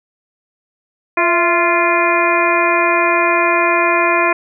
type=harmonic tone with a mistuned harmonic; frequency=347.1 Hz; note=F4; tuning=11 cents flat; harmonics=1 / 2 / 3 / 4 / 5 / 6 / 7; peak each=-19 / -18 / -16 / -22 / -21 / -22 / -18 dBFS; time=1.17-4.33 s; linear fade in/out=5 ms; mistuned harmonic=2; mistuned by=-65 cents; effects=none